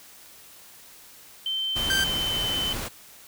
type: tone with pitch glide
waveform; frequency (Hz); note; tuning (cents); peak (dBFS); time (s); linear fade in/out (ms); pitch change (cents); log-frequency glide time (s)
sine; 3100 to 3054; G7 to G7; -20 to -46; -25; 1.46-2.73; 2; -26; 1.65-2.51
type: noise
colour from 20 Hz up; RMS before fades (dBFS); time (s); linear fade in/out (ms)
pink; -32; 1.75-2.89; 20
type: tone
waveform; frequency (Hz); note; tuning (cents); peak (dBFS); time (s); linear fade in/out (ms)
sawtooth; 1568; G6; 0; -19; 1.9-2.04; 2
effects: white hiss -49 dBFS RMS until 3.27 s